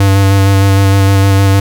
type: tone with vibrato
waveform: square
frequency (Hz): 97.9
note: G2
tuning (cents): -2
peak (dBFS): -6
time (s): 0-1.6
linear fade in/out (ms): 5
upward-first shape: square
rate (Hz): 6.5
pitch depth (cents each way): 13
effects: none